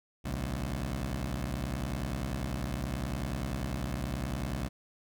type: beating tone pair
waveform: 15% pulse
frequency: 60.8 / 70.8 Hz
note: B1 / C#2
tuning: -26 / +37 cents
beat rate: 10 Hz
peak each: -29 dBFS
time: 0.24-4.69 s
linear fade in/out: 20 ms
effects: none